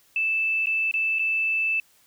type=tone with dropouts; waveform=sine; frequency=2637 Hz; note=E7; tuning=in tune; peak=-21 dBFS; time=0.16-1.8 s; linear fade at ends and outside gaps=2 ms; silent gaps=0.659-0.669 / 0.913-0.939 / 1.187-1.193 s; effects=white hiss -60 dBFS RMS until 2.06 s